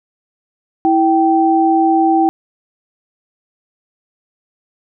sine tone pair together, 327.4 / 778 Hz, E4 / G5, -12 / -13 cents, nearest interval octave + minor third, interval 1499 cents, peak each -12 dBFS, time 0.85-2.29 s, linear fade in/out 0 ms, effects none

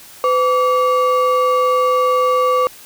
triangle ring-modulated tone, 829 Hz, G#5, 3 cents flat, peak -7 dBFS, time 0.24-2.67 s, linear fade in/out 0 ms, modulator 323 Hz, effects white hiss -40 dBFS RMS until 2.85 s

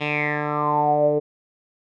10% pulse tone with low-pass filter sweep, 148.7 Hz, D3, 22 cents sharp, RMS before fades -21 dBFS, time 0-1.2 s, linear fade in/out 20 ms, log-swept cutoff 3000 to 470 Hz, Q 8.5, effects none

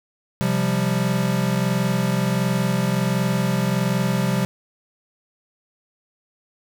square chord, C suspended fourth, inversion none, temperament equal, 130.81 / 174.61 / 196 Hz, C3 / F3 / G3, 0 / 0 / 0 cents, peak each -24 dBFS, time 0.41-4.45 s, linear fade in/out 0 ms, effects none

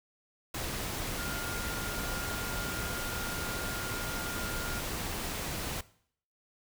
sine tone in noise, 1411 Hz, F6, 17 cents sharp, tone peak -40 dBFS, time 1.18-4.8 s, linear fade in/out 5 ms, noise pink, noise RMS -36 dBFS, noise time 0.54-5.81 s, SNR -7 dB, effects noise-tail reverb RT60 0.6 s tail -19 dB re dry

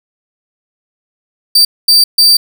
40% pulse tone bursts at uneven times, 4647 Hz, D8, 19 cents flat, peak -3 dBFS, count 3, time 1.55-1.65 / 1.88-2.04 / 2.18-2.37 s, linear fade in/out 5 ms, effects none

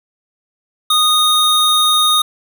square tone pair together, 1236 / 3708 Hz, D#6 / A#7, -12 / -10 cents, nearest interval octave + perfect fifth, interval 1902 cents, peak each -15 dBFS, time 0.9-2.22 s, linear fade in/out 5 ms, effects none

